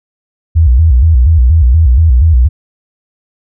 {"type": "tone with vibrato", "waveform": "sine", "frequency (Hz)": 70.7, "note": "C#2", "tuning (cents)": 35, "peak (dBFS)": -3, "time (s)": [0.55, 2.49], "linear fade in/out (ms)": 20, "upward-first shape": "square", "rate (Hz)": 4.2, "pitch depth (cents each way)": 240, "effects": []}